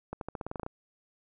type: accelerating click train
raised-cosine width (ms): 1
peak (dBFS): -22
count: 11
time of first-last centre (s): 0.13-0.664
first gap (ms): 82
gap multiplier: 0.9
effects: none